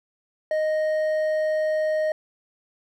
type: tone with hard clipping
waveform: sine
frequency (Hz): 621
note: D#5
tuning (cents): -3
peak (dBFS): -22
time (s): 0.51-2.12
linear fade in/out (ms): 2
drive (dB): 5
effects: none